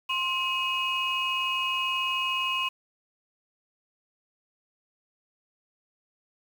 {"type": "tone cluster", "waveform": "sine", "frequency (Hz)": [1053, 2541, 2880], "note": ["C6", "D#7", "F#7"], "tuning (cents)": [11, 36, -47], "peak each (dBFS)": -29, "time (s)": [0.09, 2.69], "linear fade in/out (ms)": 10, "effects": ["tanh soft clip ceiling -18 dBFS", "8-bit"]}